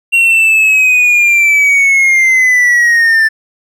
triangle linear sweep, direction down, 2752 to 1763 Hz, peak -4 dBFS, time 0.12-3.29 s, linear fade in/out 20 ms, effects none

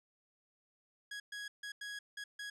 sawtooth tone bursts at uneven times, 1661.2 Hz, G#6, in tune, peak -38 dBFS, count 6, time 1.11-1.2 / 1.32-1.48 / 1.63-1.72 / 1.81-1.99 / 2.17-2.24 / 2.39-2.5 s, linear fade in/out 5 ms, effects low-pass 8000 Hz 12 dB/octave

